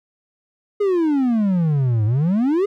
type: exponential two-way sweep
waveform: triangle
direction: down then up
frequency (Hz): 420.9 to 103.4 to 420.9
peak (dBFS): -13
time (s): 0.8-2.66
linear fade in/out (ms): 10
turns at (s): 2.05
effects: none